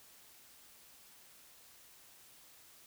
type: silence
effects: white hiss -60 dBFS RMS until 2.86 s